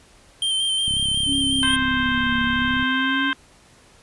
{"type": "tone with vibrato", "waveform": "square", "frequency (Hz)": 3136, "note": "G7", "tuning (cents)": 0, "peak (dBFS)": -20, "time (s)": [0.42, 1.76], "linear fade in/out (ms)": 2, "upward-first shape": "square", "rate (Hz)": 5.5, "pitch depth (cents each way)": 19}
{"type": "click train", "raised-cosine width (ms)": 5, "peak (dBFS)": -20, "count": 67, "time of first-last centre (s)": [0.88, 2.827], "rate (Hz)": 33.9}
{"type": "exponential two-way sweep", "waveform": "sine", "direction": "down then up", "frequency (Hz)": [279.8, 237.2, 279.8], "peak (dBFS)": -23, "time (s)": [1.25, 3.34], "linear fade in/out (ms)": 50, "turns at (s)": 2.42}
{"type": "harmonic tone", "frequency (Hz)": 523.3, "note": "C5", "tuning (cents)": 0, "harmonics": [2, 3, 4, 5, 6, 7], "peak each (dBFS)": [-27, -22, -32, -33, -28, -37], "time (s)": [1.63, 3.33], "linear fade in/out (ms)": 0}
{"effects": ["pink hiss -52 dBFS RMS until 4.02 s", "resampled to 24000 Hz"]}